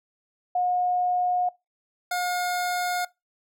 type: tone pair in turn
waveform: sine / 25% pulse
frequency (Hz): 721 / 716.4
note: F#5 / F5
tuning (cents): -45 / +44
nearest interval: unison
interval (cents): 11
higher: first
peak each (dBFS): -21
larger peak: neither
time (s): 0.55-1.49 / 2.11-3.05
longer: neither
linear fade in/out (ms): 5
effects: noise-tail reverb RT60 0.2 s tail -21 dB re dry